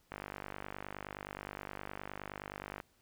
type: click train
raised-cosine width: 0.5 ms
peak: -26 dBFS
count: 134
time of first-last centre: 0.12-2.801 s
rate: 49.6 Hz
effects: pink hiss -71 dBFS RMS until 3.01 s